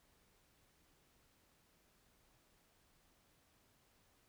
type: silence
effects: pink hiss -73 dBFS RMS until 4.28 s